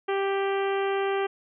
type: harmonic tone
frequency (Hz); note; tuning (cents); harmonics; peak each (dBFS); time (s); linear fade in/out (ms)
392.7; G4; +3; 1 / 2 / 3 / 4 / 5 / 6 / 7 / 8; -25 / -31 / -35 / -37 / -39 / -41 / -42 / -43; 0.08-1.27; 10
effects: none